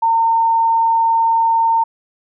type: tone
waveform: sine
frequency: 911 Hz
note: A#5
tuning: 40 cents flat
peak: -11 dBFS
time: 0.02-1.84 s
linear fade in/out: 10 ms
effects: none